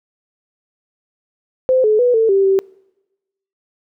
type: tone with pitch steps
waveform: sine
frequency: 516 / 428.8 / 491.3 / 447.5 / 391.1 / 386.8 Hz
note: C5 / A4 / B4 / A4 / G4 / G4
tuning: -24 / -45 / -9 / +29 / -4 / -23 cents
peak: -10 dBFS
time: 1.69-2.59 s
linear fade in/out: 0 ms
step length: 150 ms
effects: noise-tail reverb RT60 1.0 s tail -25 dB re dry